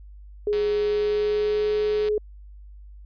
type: tone with pitch glide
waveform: sine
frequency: 416.2 to 422.7 Hz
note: G#4 to G#4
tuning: +4 to +31 cents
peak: -20 dBFS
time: 0.47-2.18 s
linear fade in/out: 2 ms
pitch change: +27 cents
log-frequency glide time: 0.72-1.73 s
type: click train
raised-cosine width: 0.2 ms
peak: -21 dBFS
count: 295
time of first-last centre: 0.53-2.086 s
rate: 189 Hz
effects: added 50 Hz sine -41 dBFS peak until 3.05 s + resampled to 11025 Hz